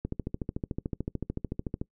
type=click train; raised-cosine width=3 ms; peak=-18 dBFS; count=25; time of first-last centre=0.05-1.815 s; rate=13.6 Hz; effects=noise-tail reverb RT60 0.1 s tail -23 dB re dry